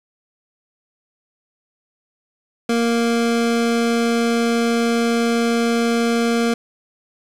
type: tone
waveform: 25% pulse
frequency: 233.1 Hz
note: A#3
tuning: in tune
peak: -12 dBFS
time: 2.69-6.54 s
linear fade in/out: 5 ms
effects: low-pass 9000 Hz 12 dB/octave + 7-bit